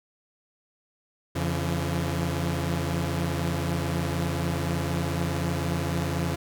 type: tone cluster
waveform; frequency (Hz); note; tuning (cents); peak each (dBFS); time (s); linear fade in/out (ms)
sawtooth; 86.8 / 140.1 / 169.6; F2 / C#3 / E3; -10 / +19 / +50; -26; 1.35-6.36; 10
effects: none